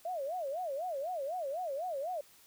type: tone with vibrato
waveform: sine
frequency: 631 Hz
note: D#5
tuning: 24 cents sharp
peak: -34 dBFS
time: 0.05-2.21 s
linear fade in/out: 5 ms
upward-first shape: sine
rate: 4 Hz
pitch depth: 280 cents each way
effects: white hiss -61 dBFS RMS until 2.46 s